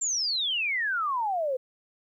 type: exponential sweep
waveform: sine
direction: down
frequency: 7470 to 497.7 Hz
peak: -25 dBFS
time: 0.01-1.57 s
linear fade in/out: 10 ms
effects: 11-bit